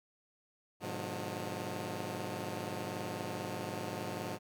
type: chord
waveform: 10% pulse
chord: G# diminished seventh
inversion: none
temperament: just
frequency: 103.83 / 124.59 / 149.51 / 179.41 Hz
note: G#2 / B2 / D3 / F3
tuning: 0 / +16 / +31 / +47 cents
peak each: -34 / -37 / -38 / -34 dBFS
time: 0.8-4.39 s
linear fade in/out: 50 ms
effects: none